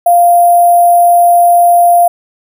sine tone with sample-and-hold, 696 Hz, F5, 6 cents flat, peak -3 dBFS, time 0.06-2.08 s, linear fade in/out 5 ms, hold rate 11025 Hz, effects none

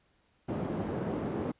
white band-pass noise, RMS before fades -34 dBFS, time 0.48-1.52 s, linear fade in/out 10 ms, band 110 to 380 Hz, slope 12 dB/octave, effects pink hiss -70 dBFS RMS until 1.59 s + resampled to 8000 Hz

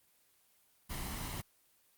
pink noise with comb filter, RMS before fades -40 dBFS, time 0.89-1.42 s, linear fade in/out 20 ms, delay 0.99 ms, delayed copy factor +0.55, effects white hiss -70 dBFS RMS until 1.97 s + Opus 24 kbps

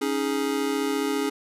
square chord, C# suspended second, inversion none, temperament just, 277.2 / 311.8 / 415.8 Hz, C#4 / D#4 / G#4, 0 / +4 / +2 cents, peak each -28 / -31 / -28 dBFS, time 0.01-1.3 s, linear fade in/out 10 ms, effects resampled to 32000 Hz

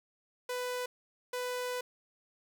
sawtooth tone bursts at uneven times, 497.1 Hz, B4, 11 cents sharp, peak -30 dBFS, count 2, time 0.49-0.86 / 1.33-1.81 s, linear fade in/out 5 ms, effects none

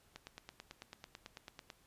click train, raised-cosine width 0.2 ms, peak -30 dBFS, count 15, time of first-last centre 0.16-1.702 s, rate 9.08 Hz, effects pink hiss -69 dBFS RMS until 1.86 s + resampled to 32000 Hz

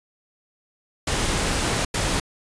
pink noise bursts at uneven times, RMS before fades -23 dBFS, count 2, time 1.07-1.85 / 1.94-2.2 s, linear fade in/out 5 ms, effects resampled to 22050 Hz

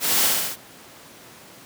white noise with echo, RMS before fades -22 dBFS, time 0-0.31 s, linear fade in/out 50 ms, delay 64 ms, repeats 4, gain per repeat -2 dB, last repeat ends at 0.566 s, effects pink hiss -45 dBFS RMS until 1.65 s + high-pass 150 Hz 12 dB/octave

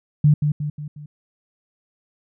sine tone with echo, 148.5 Hz, D3, 20 cents sharp, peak -10 dBFS, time 0.24-0.34 s, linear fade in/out 5 ms, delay 180 ms, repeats 4, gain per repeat -6 dB, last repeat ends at 1.06 s, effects none

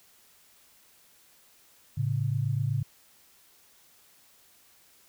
sine tone pair together, 110.51 / 138.59 Hz, A2 / C#3, +8 / 0 cents, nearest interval major third, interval 392 cents, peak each -28 dBFS, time 1.97-2.83 s, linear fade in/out 10 ms, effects white hiss -60 dBFS RMS until 5.08 s

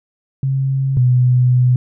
sine tone pair in turn, 134.7 / 125.22 Hz, C#3 / B2, -49 / +24 cents, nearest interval minor second, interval 127 cents, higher first, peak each -14 / -9 dBFS, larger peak second, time 0.43-0.97 / 0.97-1.76 s, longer second, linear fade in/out 2 ms, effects none

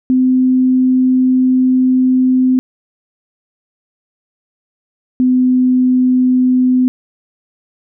sine tone pair in turn, 256.5 / 253.7 Hz, C4 / B3, -34 / +47 cents, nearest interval unison, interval 19 cents, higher first, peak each -8 dBFS, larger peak neither, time 0.1-2.59 / 5.2-6.88 s, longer first, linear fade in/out 0 ms, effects none

